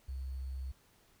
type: tone with sample-and-hold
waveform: sine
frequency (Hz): 65.9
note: C2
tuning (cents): +13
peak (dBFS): -37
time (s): 0.08-0.72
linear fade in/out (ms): 10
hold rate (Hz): 4410
effects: pink hiss -67 dBFS RMS until 1.2 s